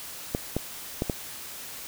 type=clicks; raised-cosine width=2 ms; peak=-12 dBFS; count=4; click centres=0.349 / 0.566 / 1.021 / 1.098 s; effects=white hiss -40 dBFS RMS until 1.87 s